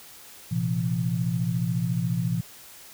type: chord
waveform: sine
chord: Bb suspended second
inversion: none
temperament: equal with one note detuned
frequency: 116.54 / 130.81 / 170.43 Hz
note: Bb2 / C3 / F3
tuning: 0 / 0 / -42 cents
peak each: -28 / -29 / -26 dBFS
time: 0.51-2.41 s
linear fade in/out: 10 ms
effects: white hiss -47 dBFS RMS until 2.93 s